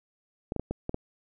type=clicks; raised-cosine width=2 ms; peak=-17 dBFS; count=6; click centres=0.521 / 0.563 / 0.596 / 0.71 / 0.894 / 0.944 s; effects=none